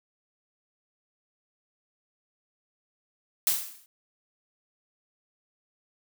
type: noise with exponential decay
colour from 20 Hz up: blue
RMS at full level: -21 dBFS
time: 3.47-3.86 s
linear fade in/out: 1 ms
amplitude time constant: 84 ms
effects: none